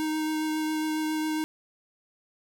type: tone with vibrato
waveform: square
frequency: 311.1 Hz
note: D#4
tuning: in tune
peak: -27 dBFS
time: 0-1.44 s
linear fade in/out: 0 ms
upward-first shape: triangle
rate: 7.3 Hz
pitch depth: 12 cents each way
effects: none